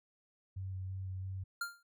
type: tone with vibrato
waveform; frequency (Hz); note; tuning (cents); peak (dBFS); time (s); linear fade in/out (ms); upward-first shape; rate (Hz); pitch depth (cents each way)
sine; 94.4; F#2; +35; -38; 0.56-1.44; 10; square; 3; 12
type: tone with exponential decay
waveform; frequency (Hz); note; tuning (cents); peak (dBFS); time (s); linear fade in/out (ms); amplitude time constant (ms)
square; 1396.9; F6; 0; -33; 1.61-1.83; 5; 46
effects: none